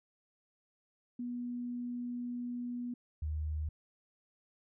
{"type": "tone pair in turn", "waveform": "sine", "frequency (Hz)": [243.3, 76.77], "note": ["B3", "D#2"], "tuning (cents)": [-26, -23], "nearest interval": "octave + minor sixth", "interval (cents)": 1997, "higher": "first", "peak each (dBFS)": [-36, -33], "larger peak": "second", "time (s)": [[1.19, 2.94], [3.22, 3.69]], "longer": "first", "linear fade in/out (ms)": 5, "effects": []}